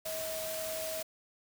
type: tone in noise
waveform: sine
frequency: 638 Hz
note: D#5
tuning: 43 cents sharp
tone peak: -37 dBFS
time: 0.05-1.03 s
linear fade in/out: 10 ms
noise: white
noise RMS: -40 dBFS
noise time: 0.05-1.03 s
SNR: 0 dB
effects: none